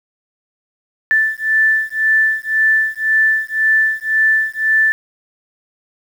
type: beating tone pair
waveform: sine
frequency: 1760 / 1761.9 Hz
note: A6 / A6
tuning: 0 / +2 cents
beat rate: 1.9 Hz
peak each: -15 dBFS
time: 1.11-4.92 s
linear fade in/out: 0 ms
effects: 7-bit